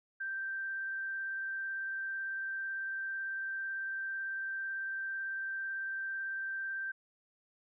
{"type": "tone with vibrato", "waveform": "sine", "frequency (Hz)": 1568, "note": "G6", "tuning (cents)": 0, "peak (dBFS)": -35, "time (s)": [0.2, 6.92], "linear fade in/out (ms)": 10, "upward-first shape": "triangle", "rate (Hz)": 18, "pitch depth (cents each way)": 9, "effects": []}